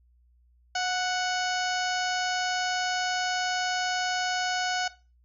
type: harmonic tone with a mistuned harmonic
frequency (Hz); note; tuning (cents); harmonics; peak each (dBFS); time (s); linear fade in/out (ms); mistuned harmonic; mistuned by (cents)
740; F#5; 0; 1 / 2 / 3 / 4 / 5 / 6 / 7 / 8 / 9; -29 / -31 / -39 / -36 / -44 / -37 / -37 / -43 / -40; 0.75-4.88; 5; 1; -25
effects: noise-tail reverb RT60 0.3 s tail -17 dB re dry + added 60 Hz sine -59 dBFS peak until 5.24 s